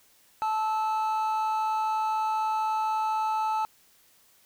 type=tone pair together; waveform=triangle; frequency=872 / 1306.5 Hz; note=A5 / E6; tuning=-16 / -16 cents; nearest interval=perfect fifth; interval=700 cents; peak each=-23 / -30 dBFS; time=0.42-3.65 s; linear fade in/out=0 ms; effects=tanh soft clip ceiling -16 dBFS + white hiss -61 dBFS RMS until 4.45 s